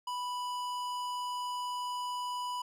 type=tone with tanh clipping; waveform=sine; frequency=987.8 Hz; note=B5; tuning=in tune; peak=-36 dBFS; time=0.07-2.62 s; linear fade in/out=5 ms; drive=18 dB; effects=none